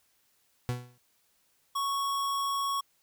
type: tone with exponential decay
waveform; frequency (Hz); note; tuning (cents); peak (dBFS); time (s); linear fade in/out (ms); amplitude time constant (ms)
40% pulse; 123.2; B2; -4; -25; 0.69-0.98; 0; 63
type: tone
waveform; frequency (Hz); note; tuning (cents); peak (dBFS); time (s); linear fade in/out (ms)
square; 1108.7; C#6; 0; -29; 1.75-2.81; 10
effects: white hiss -70 dBFS RMS until 3.02 s